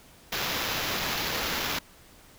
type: noise with sample-and-hold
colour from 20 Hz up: white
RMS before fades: -30 dBFS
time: 0.32-1.79 s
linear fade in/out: 5 ms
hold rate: 8820 Hz
effects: pink hiss -54 dBFS RMS until 2.38 s